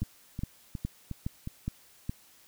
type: two click trains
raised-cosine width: 5 ms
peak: -19 / -23 dBFS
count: 6 / 5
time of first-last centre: 0.02-2.095 / 0.03-1.474 s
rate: 2.41 / 2.77 Hz
effects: white hiss -59 dBFS RMS until 2.47 s